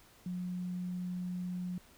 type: tone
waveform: sine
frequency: 180 Hz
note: F#3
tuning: 47 cents flat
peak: -35 dBFS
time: 0.26-1.78 s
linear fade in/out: 2 ms
effects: pink hiss -61 dBFS RMS until 1.97 s